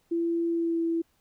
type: tone with pitch glide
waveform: sine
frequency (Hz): 336.8 to 332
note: E4 to E4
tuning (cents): +37 to +12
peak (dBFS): -24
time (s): 0.11-1.02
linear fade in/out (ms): 10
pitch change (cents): -25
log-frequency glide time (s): 0.49-0.8
effects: pink hiss -69 dBFS RMS until 1.2 s